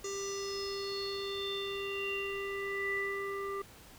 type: tone with low-pass filter sweep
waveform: square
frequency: 395.7 Hz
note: G4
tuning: 16 cents sharp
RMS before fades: -37 dBFS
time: 0.04-3.62 s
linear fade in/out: 5 ms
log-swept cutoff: 6500 to 1500 Hz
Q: 9
effects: pink hiss -55 dBFS RMS until 3.98 s